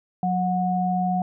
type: tone pair together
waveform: sine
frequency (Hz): 182.33 / 731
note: F#3 / F#5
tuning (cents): -25 / -21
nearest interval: 2 octaves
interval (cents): 2404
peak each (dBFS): -23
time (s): 0.23-1.22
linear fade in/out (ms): 2
effects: none